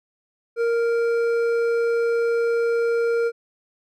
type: tone with hard clipping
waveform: triangle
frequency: 465.8 Hz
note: A#4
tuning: 1 cent flat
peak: -20 dBFS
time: 0.56-3.32 s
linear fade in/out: 50 ms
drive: 11 dB
effects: none